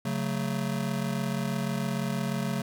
square chord, F# minor, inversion second, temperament just, 138.75 / 185 / 222 Hz, C#3 / F#3 / A3, +2 / 0 / +16 cents, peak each -33 dBFS, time 0.05-2.62 s, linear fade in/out 5 ms, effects none

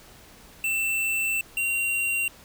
square tone pair in turn, 2674 / 2757 Hz, E7 / F7, +24 / -23 cents, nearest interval minor second, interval 53 cents, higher second, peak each -24 dBFS, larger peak neither, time 0.64-1.41 / 1.57-2.28 s, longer first, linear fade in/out 2 ms, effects pink hiss -50 dBFS RMS until 2.44 s

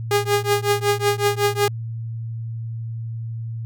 sawtooth tone with tremolo, 409 Hz, G#4, 26 cents flat, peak -10 dBFS, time 0.11-1.68 s, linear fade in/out 2 ms, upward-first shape triangle, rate 5.4 Hz, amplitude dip 100%, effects added 114 Hz sine -26 dBFS peak until 3.65 s

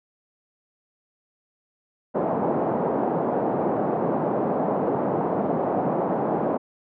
white band-pass noise, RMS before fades -24 dBFS, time 2.14-6.58 s, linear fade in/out 20 ms, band 150 to 790 Hz, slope 24 dB/octave, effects none

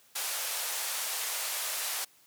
white band-pass noise, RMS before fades -34 dBFS, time 0.15-2.05 s, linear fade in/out 10 ms, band 540 to 14000 Hz, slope 24 dB/octave, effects white hiss -62 dBFS RMS until 2.26 s + high-pass 80 Hz 12 dB/octave

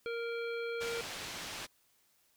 harmonic tone, 466.2 Hz, A#4, in tune, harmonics 1 / 3 / 5 / 7 / 9, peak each -36 / -43 / -45 / -52 / -55 dBFS, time 0.06-1.01 s, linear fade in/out 0 ms
white low-pass noise, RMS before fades -43 dBFS, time 0.8-1.67 s, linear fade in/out 20 ms, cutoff 5000 Hz, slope 12 dB/octave
effects white hiss -71 dBFS RMS until 2.36 s

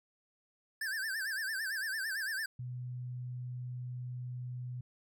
square tone with vibrato, 1661.2 Hz, G#6, in tune, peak -35 dBFS, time 0.81-2.46 s, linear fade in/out 5 ms, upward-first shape sine, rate 8.9 Hz, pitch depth 150 cents each way
sine tone, 124.4 Hz, B2, 13 cents sharp, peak -38 dBFS, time 2.59-4.81 s, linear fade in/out 5 ms
effects none

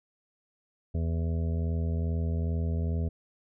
harmonic tone, 82.41 Hz, E2, in tune, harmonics 1 / 2 / 3 / 5 / 6 / 7 / 8, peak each -27 / -34 / -39 / -43 / -46 / -50 / -48 dBFS, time 0.94-3.09 s, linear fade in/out 10 ms, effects none

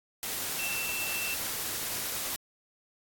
sine tone in noise, 2684 Hz, E7, 31 cents sharp, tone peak -33 dBFS, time 0.59-1.34 s, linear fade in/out 0 ms, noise white, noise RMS -34 dBFS, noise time 0.23-2.36 s, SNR -2 dB, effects AAC 64 kbps

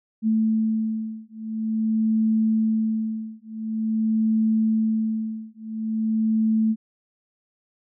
sine beating tone pair, 220 / 220.47 Hz, A3 / A3, 0 / +4 cents, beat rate 0.47 Hz, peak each -23 dBFS, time 0.22-6.76 s, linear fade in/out 50 ms, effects none

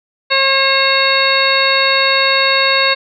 harmonic tone with a mistuned harmonic, 540 Hz, C#5, 45 cents flat, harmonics 1 / 2 / 3 / 4 / 5 / 7 / 8, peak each -18 / -18 / -18 / -18 / -18 / -18 / -18 dBFS, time 0.3-2.95 s, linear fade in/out 20 ms, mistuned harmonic 8, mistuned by +16 cents, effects none

